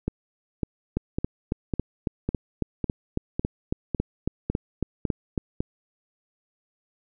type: two click trains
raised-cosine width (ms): 3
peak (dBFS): -11 / -12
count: 17 / 11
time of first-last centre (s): 0.97-5.378 / 0.08-5.605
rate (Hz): 3.63 / 1.81
effects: none